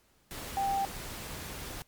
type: tone in noise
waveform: sine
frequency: 788 Hz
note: G5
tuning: 9 cents sharp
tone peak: -27 dBFS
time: 0.57-0.85 s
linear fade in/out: 0 ms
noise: pink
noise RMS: -41 dBFS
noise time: 0.31-1.82 s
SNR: +11 dB
effects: pink hiss -67 dBFS RMS until 1.87 s + MP3 96 kbps